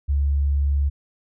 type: tone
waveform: sine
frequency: 70.7 Hz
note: C#2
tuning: 35 cents sharp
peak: -17 dBFS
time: 0.08-0.9 s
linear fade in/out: 20 ms
effects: none